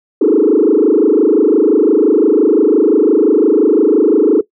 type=tone with frequency modulation; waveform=sine; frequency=369.9 Hz; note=F#4; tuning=in tune; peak=-5 dBFS; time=0.21-4.41 s; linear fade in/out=5 ms; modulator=25.8 Hz; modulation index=3.4; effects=noise-tail reverb RT60 0.1 s tail -18 dB re dry + tanh soft clip ceiling -2 dBFS